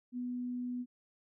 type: tone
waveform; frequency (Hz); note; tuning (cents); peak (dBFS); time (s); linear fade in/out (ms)
sine; 246.9; B3; 0; -35; 0.12-0.86; 50
effects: none